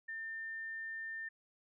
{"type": "tone", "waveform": "sine", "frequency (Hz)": 1800, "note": "A6", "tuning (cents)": 39, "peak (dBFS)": -40, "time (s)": [0.08, 1.29], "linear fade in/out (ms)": 10, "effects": []}